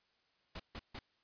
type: noise bursts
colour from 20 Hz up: pink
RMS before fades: -45 dBFS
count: 3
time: 0.55-0.991 s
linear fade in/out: 5 ms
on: 47 ms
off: 150 ms
effects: white hiss -75 dBFS RMS until 1.23 s + resampled to 11025 Hz